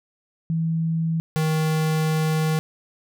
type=tone pair in turn; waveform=sine / square; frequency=163.2 / 157.19 Hz; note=E3 / D#3; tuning=-17 / +18 cents; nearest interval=minor second; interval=65 cents; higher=first; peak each=-20 dBFS; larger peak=neither; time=0.5-1.2 / 1.36-2.59 s; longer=second; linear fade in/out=0 ms; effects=none